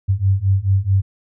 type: beating tone pair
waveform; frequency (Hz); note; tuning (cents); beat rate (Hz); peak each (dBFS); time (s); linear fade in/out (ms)
sine; 94.7 / 99.3; F#2 / G2; +41 / +23; 4.6; -17 / -16; 0.08-1.02; 20
effects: none